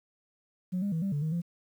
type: tone with pitch steps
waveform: sine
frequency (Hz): 182.5 / 201.8 / 162.6 / 196.1 / 145.2 / 157.1 / 171.5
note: F#3 / G#3 / E3 / G3 / D3 / D#3 / F3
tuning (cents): -24 / -49 / -23 / +1 / -19 / +17 / -31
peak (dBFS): -26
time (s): 0.72-1.42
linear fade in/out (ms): 20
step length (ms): 100
effects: tanh soft clip ceiling -25 dBFS + 10-bit